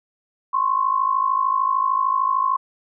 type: tone pair together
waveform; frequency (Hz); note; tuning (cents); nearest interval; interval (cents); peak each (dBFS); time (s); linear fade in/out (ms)
sine; 1039.7 / 1093; C6 / C#6; -11 / -25; minor second; 86; -20; 0.53-2.57; 10
effects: none